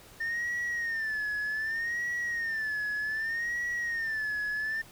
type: tone with vibrato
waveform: sine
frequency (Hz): 1805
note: A6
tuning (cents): +44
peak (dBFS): -27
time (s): 0.2-4.82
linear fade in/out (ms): 10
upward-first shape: sine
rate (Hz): 0.65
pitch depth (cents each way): 110
effects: tanh soft clip ceiling -28 dBFS + pink hiss -53 dBFS RMS until 4.91 s

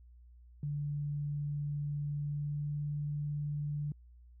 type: tone with pitch glide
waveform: sine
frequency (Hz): 145.8 to 146.98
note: D3 to D3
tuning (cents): -12 to +2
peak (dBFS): -33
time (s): 0.63-3.92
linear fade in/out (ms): 2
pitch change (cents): +14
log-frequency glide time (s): 2.21-2.74
effects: added 60 Hz sine -54 dBFS peak until 4.4 s

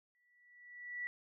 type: tone with exponential growth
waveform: sine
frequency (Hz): 1950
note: B6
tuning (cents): -23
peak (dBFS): -36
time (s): 0.15-1.07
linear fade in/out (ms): 0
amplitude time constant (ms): 200
effects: none

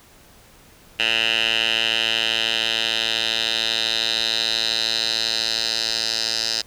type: tone with band-pass filter sweep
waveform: 10% pulse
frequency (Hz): 112.9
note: A2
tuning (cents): +45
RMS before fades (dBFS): -22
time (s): 0.99-6.62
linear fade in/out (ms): 10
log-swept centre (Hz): 2800 to 4800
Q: 4.6
effects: pink hiss -50 dBFS RMS until 6.66 s

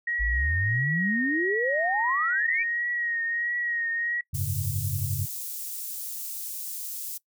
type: tone with vibrato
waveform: sine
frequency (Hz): 1885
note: A#6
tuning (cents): +19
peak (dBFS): -26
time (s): 0.07-4.21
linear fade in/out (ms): 5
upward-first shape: triangle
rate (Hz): 1.5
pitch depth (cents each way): 45
type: exponential sweep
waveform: sine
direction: up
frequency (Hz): 48.98 to 2431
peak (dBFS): -25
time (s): 0.19-2.64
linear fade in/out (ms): 20
type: chord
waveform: sine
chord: F# suspended second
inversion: none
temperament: equal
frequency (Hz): 92.5 / 103.83 / 138.59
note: F#2 / G#2 / C#3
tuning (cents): 0 / 0 / 0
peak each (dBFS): -31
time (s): 4.33-5.26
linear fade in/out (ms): 10
type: high-pass noise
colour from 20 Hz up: white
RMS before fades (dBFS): -35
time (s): 4.34-7.18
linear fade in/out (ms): 10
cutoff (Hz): 7700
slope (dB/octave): 12
effects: noise-tail reverb RT60 0.1 s tail -21 dB re dry

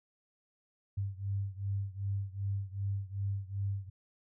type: beating tone pair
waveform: sine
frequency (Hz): 98 / 100.6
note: G2 / G2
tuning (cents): 0 / +45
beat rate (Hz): 2.6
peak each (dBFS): -35 / -37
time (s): 0.97-3.9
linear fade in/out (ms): 10
effects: none

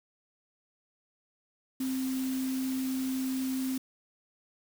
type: tone in noise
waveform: sine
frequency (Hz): 261.4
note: C4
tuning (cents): -1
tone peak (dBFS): -29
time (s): 1.8-3.78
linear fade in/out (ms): 5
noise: white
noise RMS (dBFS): -43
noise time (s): 1.8-3.78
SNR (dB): +11
effects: none

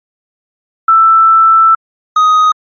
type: tone pair in turn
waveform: sine / triangle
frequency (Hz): 1326 / 1251.6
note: E6 / D#6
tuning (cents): +10 / +10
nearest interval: minor second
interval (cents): 100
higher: first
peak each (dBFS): -3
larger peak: neither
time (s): 0.88-1.75 / 2.16-2.52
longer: first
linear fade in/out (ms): 5
effects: MP3 32 kbps

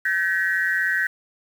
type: tone cluster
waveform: sine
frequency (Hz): 1534 / 1711 / 1898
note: G6 / A6 / A#6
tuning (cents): -38 / -49 / +31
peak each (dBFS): -23 / -26 / -23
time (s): 0.05-1.07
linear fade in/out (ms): 5
effects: 7-bit

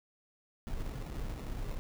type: noise with sample-and-hold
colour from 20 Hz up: brown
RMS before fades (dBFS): -38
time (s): 0.67-1.79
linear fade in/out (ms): 0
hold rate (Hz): 1575
effects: none

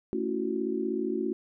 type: chord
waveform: sine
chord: F# minor seventh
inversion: first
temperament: just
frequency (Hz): 222 / 277.5 / 333 / 370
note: A3 / C#4 / E4 / F#4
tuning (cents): +16 / +2 / +18 / 0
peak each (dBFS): -34 / -34 / -33 / -31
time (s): 0.13-1.33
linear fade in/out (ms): 0
effects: none

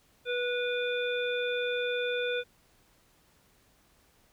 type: harmonic tone with a mistuned harmonic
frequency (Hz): 489.3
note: B4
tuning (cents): -16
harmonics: 1 / 3 / 5 / 7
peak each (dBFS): -30 / -35 / -37 / -38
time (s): 0.25-2.44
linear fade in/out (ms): 50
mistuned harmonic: 7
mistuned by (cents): +50
effects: pink hiss -65 dBFS RMS until 4.32 s

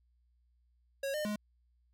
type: tone with pitch steps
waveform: square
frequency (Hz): 549 / 606 / 209.4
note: C#5 / D#5 / G#3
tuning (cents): -17 / -46 / +15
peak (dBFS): -34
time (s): 1.03-1.36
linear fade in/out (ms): 5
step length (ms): 110
effects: added 60 Hz sine -68 dBFS peak until 1.93 s

